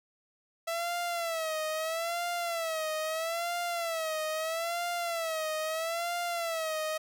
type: tone with vibrato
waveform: sawtooth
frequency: 659.3 Hz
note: E5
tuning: in tune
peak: -27 dBFS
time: 0.67-6.98 s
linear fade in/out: 10 ms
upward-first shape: sine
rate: 0.77 Hz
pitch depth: 99 cents each way
effects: none